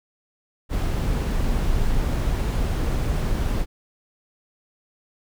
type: noise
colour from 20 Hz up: brown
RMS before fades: -22 dBFS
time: 0.69-3.66 s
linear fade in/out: 50 ms
effects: none